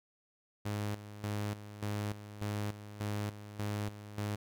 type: tone with tremolo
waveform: sawtooth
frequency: 104 Hz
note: G#2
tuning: 3 cents sharp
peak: -30 dBFS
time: 0.65-4.36 s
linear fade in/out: 10 ms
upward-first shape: square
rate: 1.7 Hz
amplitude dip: 75%
effects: none